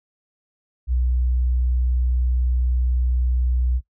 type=tone; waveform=sine; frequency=62 Hz; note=B1; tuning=7 cents sharp; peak=-16 dBFS; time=0.87-3.81 s; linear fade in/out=50 ms; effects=noise-tail reverb RT60 0.1 s tail -18 dB re dry + tanh soft clip ceiling -13 dBFS